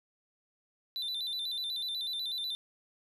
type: tone with vibrato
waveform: triangle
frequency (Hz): 3771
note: A#7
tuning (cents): +19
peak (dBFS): -32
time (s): 0.96-2.55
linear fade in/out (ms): 0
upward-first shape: square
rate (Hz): 8.1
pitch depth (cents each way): 91
effects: none